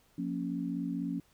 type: chord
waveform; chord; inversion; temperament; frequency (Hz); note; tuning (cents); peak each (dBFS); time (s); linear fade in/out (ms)
sine; Bb minor; second; equal with one note detuned; 177.15 / 233.1 / 277.2; F3 / Bb3 / Db4; +25 / 0 / 0; -36 / -38 / -35; 0.18-1.2; 5
effects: pink hiss -67 dBFS RMS until 1.33 s